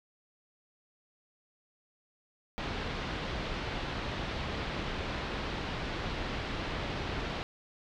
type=low-pass noise; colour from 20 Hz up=pink; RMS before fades=-36 dBFS; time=2.58-7.43 s; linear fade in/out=0 ms; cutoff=4100 Hz; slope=24 dB/octave; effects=none